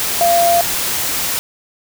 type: tone in noise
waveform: sine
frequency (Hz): 688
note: F5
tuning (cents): -26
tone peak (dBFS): -10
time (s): 0.21-0.61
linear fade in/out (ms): 0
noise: white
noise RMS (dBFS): -19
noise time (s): 0-1.39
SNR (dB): +6
effects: none